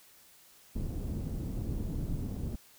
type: low-pass noise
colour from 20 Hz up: pink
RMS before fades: -35 dBFS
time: 0.75-2.56 s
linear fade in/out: 10 ms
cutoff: 240 Hz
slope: 12 dB/octave
effects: white hiss -59 dBFS RMS until 2.78 s